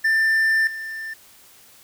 triangle tone with level steps, 1783 Hz, A6, 22 cents sharp, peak -14 / -27 dBFS, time 0.04-1.14 s, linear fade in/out 10 ms, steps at 0.67 s, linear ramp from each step 2 ms, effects white hiss -50 dBFS RMS until 1.83 s

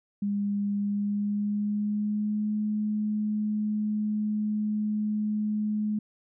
sine tone with pitch glide, 202.7 to 211.8 Hz, G#3 to G#3, -42 to +34 cents, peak -25 dBFS, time 0.22-5.99 s, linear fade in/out 5 ms, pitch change +76 cents, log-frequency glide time 0.75-2.53 s, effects none

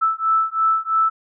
sine beating tone pair, 1315 / 1318 Hz, E6 / E6, -5 / -1 cents, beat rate 3 Hz, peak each -19 dBFS, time 0.01-1.1 s, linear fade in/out 20 ms, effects none

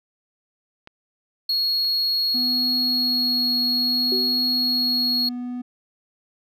clicks, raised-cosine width 0.3 ms, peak -25 / -31 dBFS, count 2, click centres 0.874 / 1.848 s
triangle tone, 4316 Hz, C#8, 47 cents flat, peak -18 dBFS, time 1.49-5.29 s, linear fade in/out 5 ms
triangle tone with vibrato, 247.8 Hz, B3, 6 cents sharp, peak -25 dBFS, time 2.34-5.62 s, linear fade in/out 10 ms, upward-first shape triangle, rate 0.6 Hz, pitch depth 19 cents each way
sine tone with exponential decay, 377.4 Hz, F#4, 34 cents sharp, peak -22 dBFS, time 4.12-4.54 s, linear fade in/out 1 ms, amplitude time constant 91 ms
effects none

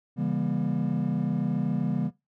triangle chord, C# diminished seventh, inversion none, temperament just, 138.59 / 166.31 / 199.57 / 239.5 Hz, C#3 / E3 / G3 / Bb3, 0 / +16 / +31 / +47 cents, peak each -28 dBFS, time 0.16-2.11 s, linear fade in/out 50 ms, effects noise-tail reverb RT60 0.2 s tail -18 dB re dry + tanh soft clip ceiling -13 dBFS

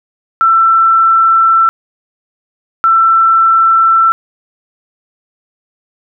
sine tone pair in turn, 1338 / 1338 Hz, E6 / E6, +25 / +25 cents, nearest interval unison, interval 0 cents, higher neither, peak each -5 dBFS, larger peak neither, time 0.41-1.69 / 2.84-4.12 s, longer neither, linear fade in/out 0 ms, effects none

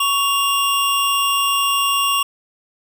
square tone pair together, 1115.2 / 2794 Hz, C#6 / F7, +10 / 0 cents, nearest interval octave + major third, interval 1590 cents, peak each -19 dBFS, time 0-2.23 s, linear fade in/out 5 ms, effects none

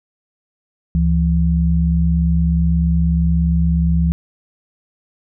sine tone pair together, 70.77 / 167.6 Hz, C#2 / E3, +36 / +29 cents, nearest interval octave + minor third, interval 1493 cents, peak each -15 dBFS, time 0.95-4.12 s, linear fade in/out 0 ms, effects none

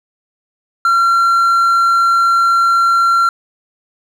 triangle tone, 1368 Hz, F6, 36 cents flat, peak -7 dBFS, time 0.85-3.29 s, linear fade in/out 2 ms, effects none

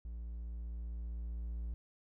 triangle tone with level ramp, 57.7 Hz, A#1, 17 cents flat, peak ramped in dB -39 to -35 dBFS, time 0.05-1.74 s, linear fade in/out 0 ms, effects none

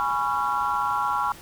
sine chord, C# dominant seventh, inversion second, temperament equal with one note detuned, 830.6 / 987.8 / 1108.7 / 1367.4 Hz, G#5 / B5 / C#6 / E#6, 0 / 0 / 0 / -37 cents, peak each -27 dBFS, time 0-1.32 s, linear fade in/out 0 ms, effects tanh soft clip ceiling -13 dBFS + pink hiss -45 dBFS RMS until 1.41 s

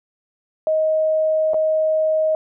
sine tone with dropouts, 628 Hz, D#5, 16 cents sharp, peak -15 dBFS, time 0.67-2.35 s, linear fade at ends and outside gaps 1 ms, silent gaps 1.535-1.543 s, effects none

